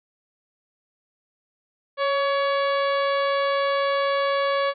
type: harmonic tone with a mistuned harmonic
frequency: 563 Hz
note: C#5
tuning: 27 cents sharp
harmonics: 1 / 2 / 3 / 4 / 5 / 6 / 7 / 8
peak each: -22 / -25 / -31 / -34 / -39 / -36 / -42 / -42 dBFS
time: 1.97-4.74 s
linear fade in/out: 50 ms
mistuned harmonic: 1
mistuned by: -27 cents
effects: none